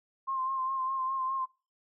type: tone with vibrato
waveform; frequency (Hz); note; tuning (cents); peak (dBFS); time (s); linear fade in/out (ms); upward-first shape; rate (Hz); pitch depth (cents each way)
sine; 1056; C6; +16; -29; 0.27-1.46; 20; sine; 4.9; 33
effects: noise-tail reverb RT60 0.3 s tail -22 dB re dry